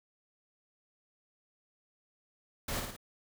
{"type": "noise with echo", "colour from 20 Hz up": "pink", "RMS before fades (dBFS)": -36, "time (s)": [2.68, 2.8], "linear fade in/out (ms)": 5, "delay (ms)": 55, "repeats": 3, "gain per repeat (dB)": -4, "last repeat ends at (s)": 2.965, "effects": []}